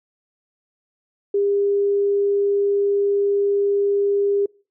sine tone, 402.5 Hz, G4, 46 cents sharp, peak -16 dBFS, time 1.34-4.46 s, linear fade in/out 5 ms, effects noise-tail reverb RT60 0.4 s tail -26 dB re dry

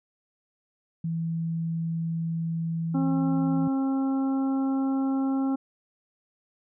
sine tone, 164.81 Hz, E3, in tune, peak -26 dBFS, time 1.04-3.68 s, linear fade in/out 5 ms
harmonic tone, 268.9 Hz, C4, 47 cents sharp, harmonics 1 / 2 / 3 / 4 / 5, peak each -23 / -40 / -37 / -45 / -43 dBFS, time 2.94-5.56 s, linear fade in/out 10 ms
effects none

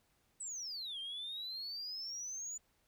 sine exponential two-way sweep, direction down then up, 8150 to 3136 to 7030 Hz, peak -39 dBFS, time 0.4-2.58 s, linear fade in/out 10 ms, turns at 0.99 s, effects tanh soft clip ceiling -38 dBFS + pink hiss -75 dBFS RMS until 2.87 s

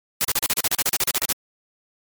white noise bursts, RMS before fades -20 dBFS, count 16, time 0.21-1.325 s, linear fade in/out 0 ms, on 35 ms, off 37 ms, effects MP3 96 kbps

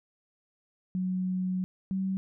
sine tone pair in turn, 184.7 / 190.77 Hz, F#3 / G3, -3 / -47 cents, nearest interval minor second, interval 56 cents, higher second, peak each -27 dBFS, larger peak neither, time 0.95-1.64 / 1.91-2.17 s, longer first, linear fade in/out 0 ms, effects none

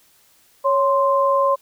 sine tone pair together, 554.4 / 1044.9 Hz, C#5 / C6, 0 / -3 cents, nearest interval major seventh, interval 1097 cents, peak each -17 dBFS, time 0.64-1.56 s, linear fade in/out 20 ms, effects white hiss -56 dBFS RMS until 1.61 s

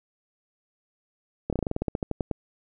slowing click train, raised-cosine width 2 ms, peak -13 dBFS, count 15, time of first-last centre 1.5-2.313 s, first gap 27 ms, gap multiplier 1.11, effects none

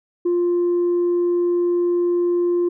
sine tone, 350 Hz, F4, 4 cents sharp, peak -14 dBFS, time 0.25-2.69 s, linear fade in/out 10 ms, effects tanh soft clip ceiling -14 dBFS

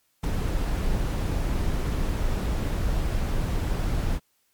brown noise with ADSR envelope, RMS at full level -21 dBFS, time 0.23-4.2 s, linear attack 11 ms, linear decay 10 ms, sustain -4 dB, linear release 50 ms, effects white hiss -69 dBFS RMS until 4.53 s + MP3 96 kbps

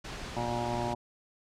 pink noise, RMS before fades -40 dBFS, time 0.04-0.94 s, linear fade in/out 10 ms
harmonic tone, 119.3 Hz, A#2, 41 cents sharp, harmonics 1 / 2 / 3 / 5 / 6 / 7 / 8, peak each -38 / -38 / -38 / -38 / -38 / -38 / -38 dBFS, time 0.36-0.95 s, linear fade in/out 10 ms
effects low-pass 6000 Hz 12 dB/octave

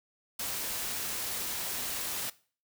white noise, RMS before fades -35 dBFS, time 0.39-2.3 s, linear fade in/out 5 ms, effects noise-tail reverb RT60 0.4 s tail -19 dB re dry

